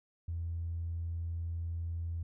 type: tone with tanh clipping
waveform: triangle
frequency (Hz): 84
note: E2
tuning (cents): +33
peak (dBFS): -34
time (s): 0.28-2.23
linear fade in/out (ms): 5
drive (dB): 4
effects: none